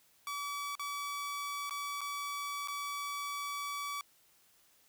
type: tone with dropouts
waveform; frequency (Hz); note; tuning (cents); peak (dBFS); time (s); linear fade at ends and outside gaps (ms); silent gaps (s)
sawtooth; 1145; D6; -44; -33; 0.27-4.01; 1; 0.753-0.795 / 1.696-1.708 / 2.008-2.014 / 2.675-2.683
effects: white hiss -67 dBFS RMS until 4.88 s